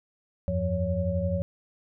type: tone cluster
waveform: sine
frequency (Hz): 83.8 / 95.4 / 175.6 / 559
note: E2 / G2 / F3 / C#5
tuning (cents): +29 / -47 / +10 / +14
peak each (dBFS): -30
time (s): 0.48-1.42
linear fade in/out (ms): 0
effects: none